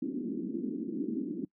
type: band-pass noise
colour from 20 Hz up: pink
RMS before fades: -35 dBFS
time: 0.02-1.45 s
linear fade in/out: 5 ms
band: 210 to 340 Hz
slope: 48 dB/octave
effects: noise-tail reverb RT60 0.1 s tail -23 dB re dry